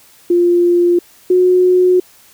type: tone pair in turn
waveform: sine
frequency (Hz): 349.2 / 364.3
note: F4 / F#4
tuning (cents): 0 / -27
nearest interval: minor second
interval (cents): 73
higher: second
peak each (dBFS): -8 / -7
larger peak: second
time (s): 0.3-0.99 / 1.3-2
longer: second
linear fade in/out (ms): 5
effects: white hiss -46 dBFS RMS until 2.33 s